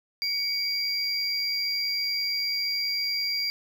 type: tone pair together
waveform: triangle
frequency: 2247 / 4761 Hz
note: C#7 / D8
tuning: +23 / +23 cents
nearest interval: octave + minor second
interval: 1300 cents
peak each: -31 / -25 dBFS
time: 0.22-3.5 s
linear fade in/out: 0 ms
effects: none